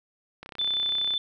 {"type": "click train", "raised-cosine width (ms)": 0.3, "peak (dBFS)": -24, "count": 24, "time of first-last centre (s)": [0.43, 1.138], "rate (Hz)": 32.5}
{"type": "tone", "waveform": "sine", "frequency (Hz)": 3520, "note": "A7", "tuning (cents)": 0, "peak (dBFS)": -24, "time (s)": [0.59, 1.18], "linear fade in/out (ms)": 2}
{"effects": []}